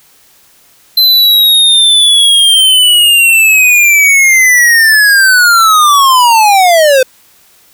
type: linear sweep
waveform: square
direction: down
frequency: 4085 to 505 Hz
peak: -4 dBFS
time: 0.97-7.03 s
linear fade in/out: 5 ms
effects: white hiss -45 dBFS RMS until 7.73 s